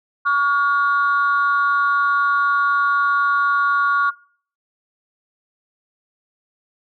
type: tone pair together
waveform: sine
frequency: 1131 / 1425 Hz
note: C#6 / F6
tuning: +34 / +34 cents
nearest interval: major third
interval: 400 cents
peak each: -16 dBFS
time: 0.25-4.11 s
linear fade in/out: 20 ms
effects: noise-tail reverb RT60 0.5 s tail -21 dB re dry + tanh soft clip ceiling -9 dBFS